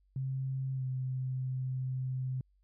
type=tone with pitch glide; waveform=sine; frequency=132.8 to 129.54 Hz; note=C3 to C3; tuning=+26 to -17 cents; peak=-32 dBFS; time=0.16-2.41 s; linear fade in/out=2 ms; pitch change=-43 cents; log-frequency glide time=0.74-0.84 s; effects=added 48 Hz sine -66 dBFS peak until 2.63 s